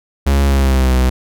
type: tone with pitch glide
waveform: 45% pulse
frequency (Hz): 69.3 to 63.55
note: C#2 to C2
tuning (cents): 0 to -50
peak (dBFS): -10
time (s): 0.26-1.1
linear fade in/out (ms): 10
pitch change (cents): -150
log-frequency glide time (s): 0.46-0.96
effects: none